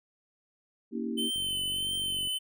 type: chord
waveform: sine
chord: A# diminished seventh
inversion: none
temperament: equal with one note detuned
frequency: 233.1 / 277.2 / 322.7 / 392 Hz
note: A#3 / C#4 / E4 / G4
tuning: 0 / 0 / -37 / 0 cents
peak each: -33 / -38 / -37 / -39 dBFS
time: 0.91-1.31 s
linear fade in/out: 50 ms
type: tone with vibrato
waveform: square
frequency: 3069 Hz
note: G7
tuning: 37 cents flat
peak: -30 dBFS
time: 1.17-2.39 s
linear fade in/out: 20 ms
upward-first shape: triangle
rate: 1.6 Hz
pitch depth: 32 cents each way
type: click train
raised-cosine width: 3 ms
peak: -34 dBFS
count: 44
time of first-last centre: 1.36-2.273 s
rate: 47.1 Hz
effects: none